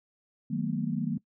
sine chord, B dominant seventh, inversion first, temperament equal with one note detuned, 155.56 / 185 / 220 / 240.7 Hz, D#3 / F#3 / A3 / B3, 0 / 0 / 0 / -44 cents, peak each -33 dBFS, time 0.5-1.18 s, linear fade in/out 10 ms, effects noise-tail reverb RT60 0.1 s tail -20 dB re dry

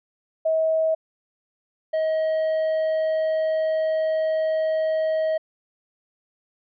sine / triangle tone pair in turn, 640 / 633.4 Hz, D#5 / D#5, +49 / +31 cents, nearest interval unison, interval 18 cents, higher first, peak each -18 dBFS, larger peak neither, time 0.45-0.95 / 1.93-5.38 s, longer second, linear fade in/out 10 ms, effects resampled to 11025 Hz

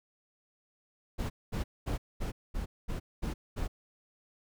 brown noise bursts, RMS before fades -33 dBFS, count 8, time 1.18-3.68 s, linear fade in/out 20 ms, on 120 ms, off 220 ms, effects none

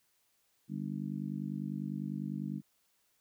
harmonic tone, 50 Hz, G1, 35 cents sharp, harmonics 3 / 4 / 5 / 6, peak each -40 / -38 / -43 / -45 dBFS, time 0.68-2.62 s, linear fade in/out 50 ms, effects white hiss -74 dBFS RMS until 3.2 s

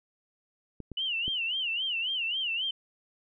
clicks, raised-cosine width 3 ms, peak -26 dBFS, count 3, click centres 0.803 / 0.917 / 1.28 s
sine tone with vibrato, 2914 Hz, F#7, 27 cents flat, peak -28 dBFS, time 0.97-2.71 s, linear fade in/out 5 ms, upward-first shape sine, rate 3.7 Hz, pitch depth 160 cents each way
effects none

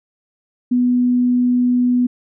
sine tone, 246.9 Hz, B3, in tune, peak -12 dBFS, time 0.71-2.07 s, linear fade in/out 10 ms, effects none

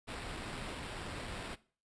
pink noise with sample-and-hold, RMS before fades -43 dBFS, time 0.07-1.56 s, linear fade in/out 20 ms, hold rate 6300 Hz, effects noise-tail reverb RT60 0.4 s tail -19 dB re dry + resampled to 22050 Hz

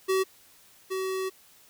square tone pair in turn, 380 / 378.6 Hz, F#4 / F#4, +46 / +40 cents, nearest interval unison, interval 6 cents, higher first, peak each -23 / -29 dBFS, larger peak first, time 0.08-0.24 / 0.9-1.3 s, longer second, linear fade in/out 20 ms, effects white hiss -57 dBFS RMS until 1.69 s

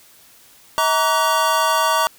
square tone cluster, 640 / 932 / 1146 / 1489 Hz, D#5 / A#5 / D6 / F#6, +49 / -1 / -43 / +11 cents, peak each -23 / -20 / -20 / -26 dBFS, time 0.78-2.07 s, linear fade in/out 0 ms, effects white hiss -49 dBFS RMS until 2.18 s

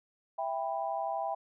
sine chord, E minor, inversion none, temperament just, 659.3 / 791.1 / 988.9 Hz, E5 / G5 / B5, 0 / +16 / +2 cents, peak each -35 / -34 / -39 dBFS, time 0.38-1.35 s, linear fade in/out 10 ms, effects none

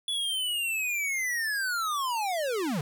square linear sweep, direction down, 3436 to 131.1 Hz, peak -28 dBFS, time 0.08-2.81 s, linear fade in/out 2 ms, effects none

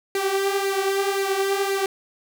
sawtooth tone with flanger, 392 Hz, G4, in tune, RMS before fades -23 dBFS, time 0.15-1.86 s, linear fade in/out 2 ms, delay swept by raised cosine 0.44 to 5.74 ms, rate 1.9 Hz, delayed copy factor +0.6, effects none

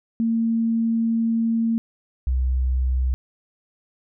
sine tone pair in turn, 227.9 / 63.95 Hz, A#3 / C2, -39 / -39 cents, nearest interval octave + minor seventh, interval 2200 cents, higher first, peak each -18 dBFS, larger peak neither, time 0.2-1.78 / 2.27-3.14 s, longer first, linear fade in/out 0 ms, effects none

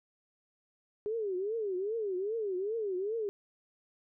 sine tone with vibrato, 408 Hz, G#4, 31 cents flat, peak -31 dBFS, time 1.06-3.29 s, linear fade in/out 0 ms, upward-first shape triangle, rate 2.5 Hz, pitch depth 240 cents each way, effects none

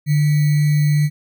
sine tone with sample-and-hold, 148.7 Hz, D3, 22 cents sharp, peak -12 dBFS, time 0.06-1.1 s, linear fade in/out 50 ms, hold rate 2100 Hz, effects none

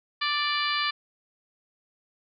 harmonic tone, 587.3 Hz, D5, in tune, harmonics 2 / 3 / 4 / 5 / 6 / 7 / 8, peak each -29 / -31 / -32 / -33 / -34 / -34 / -35 dBFS, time 0.21-0.91 s, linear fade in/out 10 ms, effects none

